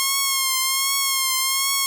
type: tone with vibrato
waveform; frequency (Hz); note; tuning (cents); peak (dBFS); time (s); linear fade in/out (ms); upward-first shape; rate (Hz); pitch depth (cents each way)
5% pulse; 1075; C6; +47; -7; 0-1.86; 0; triangle; 1.3; 48
effects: none